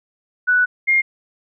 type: tone pair in turn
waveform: sine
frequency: 1481 / 2126 Hz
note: F#6 / C7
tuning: +1 / +27 cents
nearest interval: tritone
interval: 626 cents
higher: second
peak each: -12 dBFS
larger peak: neither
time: 0.47-0.66 / 0.87-1.02 s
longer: first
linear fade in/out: 20 ms
effects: none